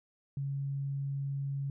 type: tone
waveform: sine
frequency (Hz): 138.8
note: C#3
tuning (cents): +3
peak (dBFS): -32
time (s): 0.37-1.7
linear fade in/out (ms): 2
effects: none